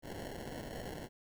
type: noise with sample-and-hold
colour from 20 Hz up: blue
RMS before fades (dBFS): -44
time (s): 0.02-1.09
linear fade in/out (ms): 50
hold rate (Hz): 1225
effects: none